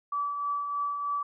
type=tone with tremolo; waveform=sine; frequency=1152 Hz; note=D6; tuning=34 cents flat; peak=-26 dBFS; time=0.12-1.23 s; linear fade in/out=5 ms; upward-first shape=triangle; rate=3.2 Hz; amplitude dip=45%; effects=none